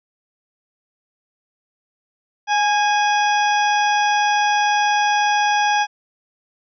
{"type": "harmonic tone with a mistuned harmonic", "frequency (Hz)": 833, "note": "G#5", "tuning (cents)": 5, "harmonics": [1, 2, 3, 4, 6, 7], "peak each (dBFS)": [-16, -22, -26, -28, -32, -33], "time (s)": [2.47, 5.87], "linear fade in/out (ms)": 50, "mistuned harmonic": 2, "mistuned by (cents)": -32, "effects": []}